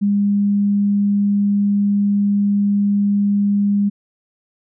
sine tone, 202.6 Hz, G#3, 43 cents flat, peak -13 dBFS, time 0.01-3.9 s, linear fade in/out 20 ms, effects none

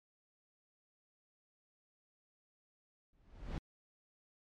brown noise with exponential growth, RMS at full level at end -35 dBFS, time 3.13-3.58 s, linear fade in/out 2 ms, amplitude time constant 97 ms, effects low-pass 5000 Hz 12 dB/octave + MP3 96 kbps

